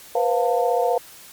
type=tone cluster; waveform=sine; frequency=484.7 / 520 / 702 / 896 Hz; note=B4 / C5 / F5 / A5; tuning=-32 / -11 / +9 / +31 cents; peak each=-21 / -24 / -21 / -27 dBFS; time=0.15-0.98 s; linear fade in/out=5 ms; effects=white hiss -44 dBFS RMS until 1.32 s + MP3 96 kbps